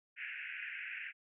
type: band-pass noise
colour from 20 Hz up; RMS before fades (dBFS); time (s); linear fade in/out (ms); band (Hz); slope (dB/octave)
white; -44; 0.16-1.13; 50; 1500 to 2700; 96
effects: none